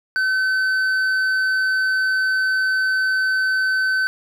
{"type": "tone with hard clipping", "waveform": "sine", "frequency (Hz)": 1526, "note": "G6", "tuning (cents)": -47, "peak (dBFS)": -18, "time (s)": [0.16, 4.07], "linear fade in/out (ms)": 0, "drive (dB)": 5, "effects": []}